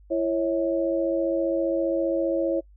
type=tone cluster; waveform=sine; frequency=334.8 / 550 / 645 Hz; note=E4 / C#5 / E5; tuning=+27 / -14 / -38 cents; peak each=-25 / -24 / -31 dBFS; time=0.1-2.61 s; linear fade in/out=20 ms; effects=noise-tail reverb RT60 0.1 s tail -26 dB re dry + added 50 Hz sine -49 dBFS peak until 2.76 s

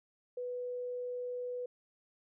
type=tone; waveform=sine; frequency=493.9 Hz; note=B4; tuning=in tune; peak=-36 dBFS; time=0.37-1.66 s; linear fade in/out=5 ms; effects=none

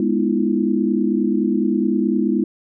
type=chord; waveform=sine; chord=F half-diminished seventh; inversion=first; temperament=equal with one note detuned; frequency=207.7 / 246.9 / 311.1 / 340.7 Hz; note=Ab3 / Cb4 / Eb4 / F4; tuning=0 / 0 / 0 / -43 cents; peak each=-20 / -21 / -22 / -22 dBFS; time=0-2.44 s; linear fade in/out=2 ms; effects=none

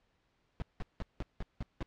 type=noise bursts; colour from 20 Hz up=brown; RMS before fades=-36 dBFS; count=7; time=0.6-1.827 s; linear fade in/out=0 ms; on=21 ms; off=180 ms; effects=pink hiss -75 dBFS RMS until 1.86 s + low-pass 4000 Hz 12 dB/octave

